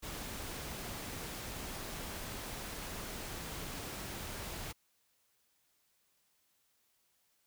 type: noise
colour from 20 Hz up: pink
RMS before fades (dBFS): -43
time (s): 0.02-4.73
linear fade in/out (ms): 20
effects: white hiss -75 dBFS RMS until 7.46 s